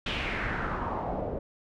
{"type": "noise with low-pass filter sweep", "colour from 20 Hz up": "pink", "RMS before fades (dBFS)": -32, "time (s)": [0.06, 1.39], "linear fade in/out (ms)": 5, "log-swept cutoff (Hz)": [3200, 520], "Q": 3, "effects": []}